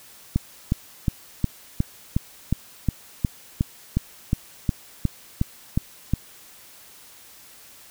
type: click train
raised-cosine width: 5 ms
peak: -7 dBFS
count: 17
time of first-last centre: 0.36-6.136 s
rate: 2.77 Hz
effects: white hiss -48 dBFS RMS until 7.9 s